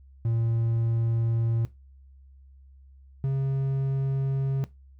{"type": "tone pair in turn", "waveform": "triangle", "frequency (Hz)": [114.9, 135.49], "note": ["A#2", "C#3"], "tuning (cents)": [-25, -39], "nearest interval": "minor third", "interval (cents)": 286, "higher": "second", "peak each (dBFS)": -21, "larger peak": "neither", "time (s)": [[0.25, 1.65], [3.24, 4.64]], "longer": "neither", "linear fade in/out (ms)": 0, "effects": ["noise-tail reverb RT60 0.2 s tail -17 dB re dry", "added 67 Hz sine -49 dBFS peak until 4.99 s"]}